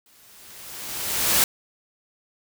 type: noise with exponential growth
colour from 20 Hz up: white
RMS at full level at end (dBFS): -17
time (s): 0.06-1.44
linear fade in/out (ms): 2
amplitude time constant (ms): 300
effects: none